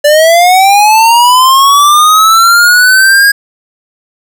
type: linear sweep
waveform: square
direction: up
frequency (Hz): 580 to 1644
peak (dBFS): -3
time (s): 0.04-3.32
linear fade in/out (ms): 10
effects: none